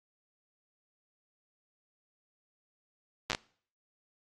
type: slowing click train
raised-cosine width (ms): 0.2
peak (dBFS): -13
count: 5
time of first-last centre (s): 3.3-3.349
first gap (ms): 8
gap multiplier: 1.29
effects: noise-tail reverb RT60 0.5 s tail -24 dB re dry + AAC 32 kbps